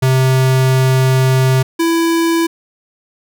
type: tone pair in turn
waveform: square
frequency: 130.81 / 332.3 Hz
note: C3 / E4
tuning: 0 / +14 cents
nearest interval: octave + major third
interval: 1614 cents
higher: second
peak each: -10 / -12 dBFS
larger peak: first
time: 0.02-1.63 / 1.79-2.47 s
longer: first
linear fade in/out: 10 ms
effects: none